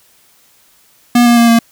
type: tone with pitch steps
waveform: square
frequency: 240.9 / 237.6 / 234.3 / 231.1 Hz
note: B3 / A#3 / A#3 / A#3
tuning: -43 / +33 / +9 / -15 cents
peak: -6 dBFS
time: 1.15-1.59 s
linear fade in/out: 5 ms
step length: 110 ms
effects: white hiss -50 dBFS RMS until 1.71 s